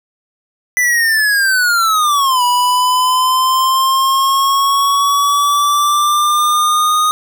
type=linear two-way sweep; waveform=square; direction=down then up; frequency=2001 to 977 to 1243 Hz; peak=-11 dBFS; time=0.77-7.11 s; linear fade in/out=0 ms; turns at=2.43 s; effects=none